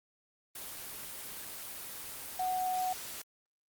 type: tone in noise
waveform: sine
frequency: 740 Hz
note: F#5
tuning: in tune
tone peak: -30 dBFS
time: 2.39-2.93 s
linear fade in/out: 5 ms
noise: white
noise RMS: -43 dBFS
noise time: 0.55-3.22 s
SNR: +10 dB
effects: Opus 24 kbps